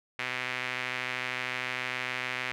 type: tone with band-pass filter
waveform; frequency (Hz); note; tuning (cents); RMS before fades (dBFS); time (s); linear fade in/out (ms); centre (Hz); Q
sawtooth; 126.7; B2; +45; -34; 0.19-2.52; 0; 2200; 2.5
effects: none